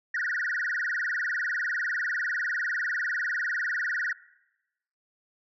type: tone with vibrato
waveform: sine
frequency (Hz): 1661.2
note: G#6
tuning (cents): 0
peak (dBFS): -25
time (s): 0.14-4.13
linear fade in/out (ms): 5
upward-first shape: sine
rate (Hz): 20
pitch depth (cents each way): 260
effects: noise-tail reverb RT60 0.9 s tail -21 dB re dry + tanh soft clip ceiling -23 dBFS